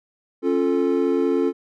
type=chord; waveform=triangle; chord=Db augmented; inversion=none; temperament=equal with one note detuned; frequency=273.5 / 349.2 / 440 Hz; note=Db4 / F4 / A4; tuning=-23 / 0 / 0 cents; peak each=-20 dBFS; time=0.42-1.53 s; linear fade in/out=50 ms; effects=none